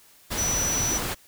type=tone in noise; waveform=sine; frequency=5920 Hz; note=F#8; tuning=in tune; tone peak=-24 dBFS; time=0.37-0.99 s; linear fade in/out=20 ms; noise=pink; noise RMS=-29 dBFS; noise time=0.3-1.15 s; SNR=+2 dB; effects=white hiss -55 dBFS RMS until 1.27 s